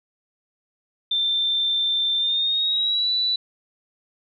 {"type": "tone with pitch glide", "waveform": "sine", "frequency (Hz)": [3569, 3960], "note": ["A7", "B7"], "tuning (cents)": [24, 4], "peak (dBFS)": -19, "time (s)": [1.11, 3.36], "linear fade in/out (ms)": 5, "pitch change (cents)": 180, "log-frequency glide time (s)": [2.17, 3.1], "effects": []}